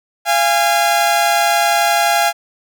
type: tone pair together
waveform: sawtooth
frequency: 688.7 / 820 Hz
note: F5 / G#5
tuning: -24 / -22 cents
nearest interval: minor third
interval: 302 cents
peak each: -11 dBFS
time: 0.25-2.33 s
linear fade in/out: 50 ms
effects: none